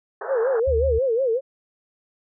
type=band-pass noise; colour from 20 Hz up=pink; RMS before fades=-32 dBFS; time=0.21-0.6 s; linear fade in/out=5 ms; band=400 to 1700 Hz; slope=96 dB/octave
type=tone with vibrato; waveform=sine; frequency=492.6 Hz; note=B4; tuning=5 cents flat; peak=-18 dBFS; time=0.27-1.41 s; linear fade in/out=50 ms; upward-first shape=sine; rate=5.5 Hz; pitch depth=180 cents each way
type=tone; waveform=sine; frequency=74.4 Hz; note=D2; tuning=23 cents sharp; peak=-22 dBFS; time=0.67-0.99 s; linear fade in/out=10 ms
effects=none